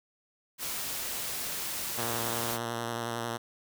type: noise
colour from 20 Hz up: white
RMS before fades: -35 dBFS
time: 0.58-2.59 s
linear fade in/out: 50 ms
type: tone with vibrato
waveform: 5% pulse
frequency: 117.1 Hz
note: A#2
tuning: 8 cents sharp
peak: -21 dBFS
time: 1.97-3.38 s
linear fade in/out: 20 ms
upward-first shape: square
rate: 11 Hz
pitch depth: 22 cents each way
effects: none